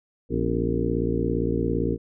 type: harmonic tone with a mistuned harmonic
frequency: 57.5 Hz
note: A#1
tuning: 23 cents flat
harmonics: 1 / 2 / 3 / 4 / 5 / 6 / 7 / 8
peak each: -30 / -30 / -30 / -30 / -30 / -30 / -30 / -30 dBFS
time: 0.29-1.98 s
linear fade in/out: 50 ms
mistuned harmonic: 4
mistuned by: +130 cents
effects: none